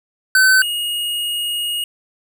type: tone pair in turn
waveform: square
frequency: 1526 / 2871 Hz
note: G6 / F7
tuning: -47 / +47 cents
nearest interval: major seventh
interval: 1094 cents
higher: second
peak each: -10 / -20 dBFS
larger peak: first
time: 0.35-0.62 / 0.62-1.84 s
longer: second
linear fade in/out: 2 ms
effects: none